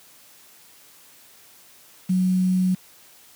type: tone with quantisation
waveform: sine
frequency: 184.6 Hz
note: F#3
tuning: 4 cents flat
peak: -17 dBFS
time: 2.09-2.75 s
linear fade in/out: 10 ms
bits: 7
effects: white hiss -51 dBFS RMS until 3.35 s + high-pass 80 Hz 12 dB/octave